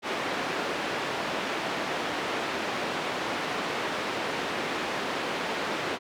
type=band-pass noise; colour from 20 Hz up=pink; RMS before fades=-31 dBFS; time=0.02-5.99 s; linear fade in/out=50 ms; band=310 to 3100 Hz; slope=12 dB/octave; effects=none